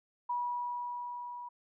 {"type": "tone with level ramp", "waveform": "sine", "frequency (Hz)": 971, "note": "B5", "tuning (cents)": -30, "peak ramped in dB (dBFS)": [-30, -41], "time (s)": [0.29, 1.49], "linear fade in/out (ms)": 10, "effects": []}